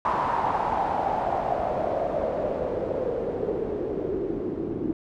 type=noise with low-pass filter sweep; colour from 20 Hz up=white; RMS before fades=-27 dBFS; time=0.05-4.93 s; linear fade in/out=2 ms; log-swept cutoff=1000 to 320 Hz; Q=5.3; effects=none